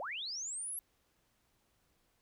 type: linear sweep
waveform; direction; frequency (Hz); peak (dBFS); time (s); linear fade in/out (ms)
sine; up; 493 to 11460; -38; 0-0.79; 0
effects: pink hiss -75 dBFS RMS until 2.21 s